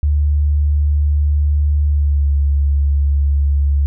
sine tone with pitch glide, 73.4 to 70.9 Hz, D2 to C#2, 0 to +40 cents, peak -11 dBFS, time 0.03-3.86 s, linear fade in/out 0 ms, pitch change -60 cents, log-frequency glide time 1.87-2.3 s, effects none

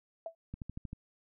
sine tone with exponential decay, 659.3 Hz, E5, in tune, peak -33 dBFS, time 0.26-0.35 s, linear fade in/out 2 ms, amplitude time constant 19 ms
click train, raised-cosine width 5 ms, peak -28 dBFS, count 6, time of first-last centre 0.54-0.931 s, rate 12.8 Hz
effects none

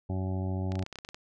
harmonic tone, 94 Hz, F#2, 28 cents sharp, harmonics 1 / 2 / 3 / 4 / 6 / 7 / 8 / 9, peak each -30 / -36 / -40 / -42 / -46 / -47 / -48 / -49 dBFS, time 0.09-0.84 s, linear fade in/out 10 ms
clicks, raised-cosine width 0.2 ms, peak -24 dBFS, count 11, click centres 0.72 / 0.755 / 0.793 / 0.826 / 0.864 / 0.927 / 0.957 / 0.987 / 1.049 / 1.089 / 1.145 s
effects none

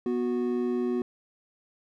triangle tone pair together, 245.1 / 366.9 Hz, B3 / F#4, -13 / -15 cents, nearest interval perfect fifth, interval 698 cents, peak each -26 dBFS, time 0.06-1.02 s, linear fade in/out 2 ms, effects none

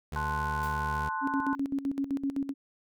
25% pulse tone, 74.5 Hz, D2, 25 cents sharp, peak -30 dBFS, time 0.12-1.09 s, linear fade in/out 5 ms
sine chord, F# diminished, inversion first, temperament equal, 880 / 1046.5 / 1480 Hz, A5 / C6 / F#6, 0 / 0 / 0 cents, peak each -34 / -33 / -36 dBFS, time 0.16-1.55 s, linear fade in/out 0 ms
white noise with exponential decay, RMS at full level -45 dBFS, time 0.63-0.9 s, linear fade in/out 1 ms, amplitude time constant 57 ms
sine tone with tremolo, 275.9 Hz, C#4, 8 cents flat, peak -26 dBFS, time 1.21-2.54 s, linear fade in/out 50 ms, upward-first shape square, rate 7.8 Hz, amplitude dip 75%
effects none

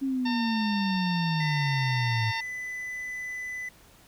sine exponential sweep, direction down, 274.6 to 108.5 Hz, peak -25 dBFS, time 0.01-2.32 s, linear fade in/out 20 ms
harmonic tone, 906 Hz, A#5, 50 cents flat, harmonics 1 / 2 / 3 / 4 / 5 / 6, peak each -33 / -36 / -38 / -39 / -40 / -41 dBFS, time 0.25-2.41 s, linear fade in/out 10 ms
triangle tone, 2000 Hz, B6, 21 cents sharp, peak -31 dBFS, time 1.4-3.69 s, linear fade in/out 5 ms
effects pink hiss -56 dBFS RMS until 4.07 s

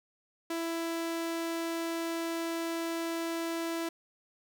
sawtooth tone, 332.1 Hz, E4, 13 cents sharp, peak -28 dBFS, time 0.5-3.89 s, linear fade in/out 5 ms, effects none

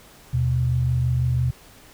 sine tone pair together, 78.37 / 124.4 Hz, D#2 / B2, +13 / +13 cents, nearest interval minor sixth, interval 800 cents, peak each -25 / -19 dBFS, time 0.33-1.51 s, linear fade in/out 10 ms, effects pink hiss -49 dBFS RMS until 1.93 s

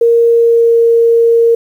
sine tone with pitch glide, 466.2 to 463.2 Hz, A#4 to A#4, 0 to -11 cents, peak -5 dBFS, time 0.01-1.55 s, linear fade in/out 5 ms, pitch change -11 cents, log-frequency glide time 0.22-0.78 s, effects 7-bit

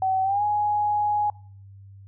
sine tone with pitch glide, 760 to 833.6 Hz, F#5 to G#5, +46 to +6 cents, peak -20 dBFS, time 0.02-1.3 s, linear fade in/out 2 ms, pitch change +160 cents, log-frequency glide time 0.23-0.43 s, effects noise-tail reverb RT60 0.5 s tail -24 dB re dry + added 98 Hz sine -43 dBFS peak until 2.07 s

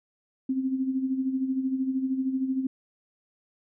sine tone with tremolo, 263.1 Hz, C4, 10 cents sharp, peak -22 dBFS, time 0.49-2.67 s, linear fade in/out 5 ms, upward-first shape sine, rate 13 Hz, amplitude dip 60%, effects none

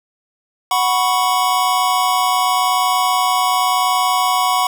square chord, F# suspended fourth, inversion none, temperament equal, 740 / 987.8 / 1108.7 Hz, F#5 / B5 / C#6, 0 / 0 / 0 cents, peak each -19 dBFS, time 0.71-4.67 s, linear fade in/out 2 ms, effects none

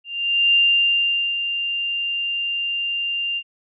sine tone with ADSR envelope, 2791 Hz, F7, 2 cents flat, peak -12 dBFS, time 0.04-3.43 s, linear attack 500 ms, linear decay 820 ms, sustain -9 dB, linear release 60 ms, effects none

